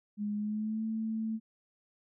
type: tone with pitch glide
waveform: sine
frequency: 207.7 to 221.3 Hz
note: G#3 to A3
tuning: 0 to +10 cents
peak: -31 dBFS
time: 0.17-1.4 s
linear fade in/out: 50 ms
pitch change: +110 cents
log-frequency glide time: 0.35-0.84 s
effects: none

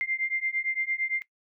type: beating tone pair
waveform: sine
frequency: 2093 / 2101.8 Hz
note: C7 / C7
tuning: 0 / +7 cents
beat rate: 8.8 Hz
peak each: -30 dBFS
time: 0.01-1.22 s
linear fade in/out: 0 ms
effects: noise-tail reverb RT60 0.1 s tail -19 dB re dry

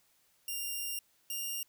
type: tone pair in turn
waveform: 5% pulse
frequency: 2794 / 2817 Hz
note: F7 / F7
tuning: 0 / +14 cents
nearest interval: unison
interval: 14 cents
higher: second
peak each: -26 dBFS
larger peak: neither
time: 0.48-0.99 / 1.3-1.63 s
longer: first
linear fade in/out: 2 ms
effects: white hiss -70 dBFS RMS until 1.68 s

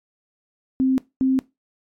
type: tone pair in turn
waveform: sine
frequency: 262.1 / 263 Hz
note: C4 / C4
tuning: +3 / +9 cents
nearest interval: unison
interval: 6 cents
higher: second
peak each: -15 dBFS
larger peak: neither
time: 0.8-0.98 / 1.21-1.39 s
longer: neither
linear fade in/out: 0 ms
effects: noise-tail reverb RT60 0.2 s tail -19 dB re dry + MP3 64 kbps

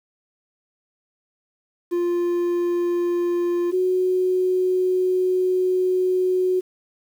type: tone pair in turn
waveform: triangle / sine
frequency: 349.2 / 368.5 Hz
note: F4 / F#4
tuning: 0 / -7 cents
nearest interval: minor second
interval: 93 cents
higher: second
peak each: -17 dBFS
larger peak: neither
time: 1.91-3.72 / 3.72-6.61 s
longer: second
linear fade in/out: 20 ms
effects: 8-bit

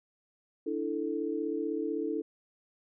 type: chord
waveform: sine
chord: D suspended second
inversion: none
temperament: equal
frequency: 293.7 / 329.6 / 440 Hz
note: D4 / E4 / A4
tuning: 0 / 0 / 0 cents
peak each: -35 / -34 / -34 dBFS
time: 0.66-2.22 s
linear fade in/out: 10 ms
effects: none

